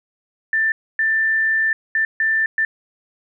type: tone bursts at uneven times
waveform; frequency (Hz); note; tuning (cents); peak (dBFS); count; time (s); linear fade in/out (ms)
sine; 1777; A6; +17; -15; 5; 0.53-0.72 / 0.99-1.73 / 1.95-2.05 / 2.2-2.46 / 2.58-2.65; 2
effects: none